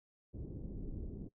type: low-pass noise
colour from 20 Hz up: pink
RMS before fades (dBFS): -44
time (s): 0.33-1.29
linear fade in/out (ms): 20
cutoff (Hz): 370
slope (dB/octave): 24
effects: noise-tail reverb RT60 0.1 s tail -19 dB re dry